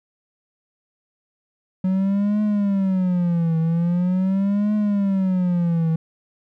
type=tone with vibrato; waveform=triangle; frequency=185 Hz; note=F#3; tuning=in tune; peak=-15 dBFS; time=1.84-5.96 s; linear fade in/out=5 ms; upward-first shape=triangle; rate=0.43 Hz; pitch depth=240 cents each way; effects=none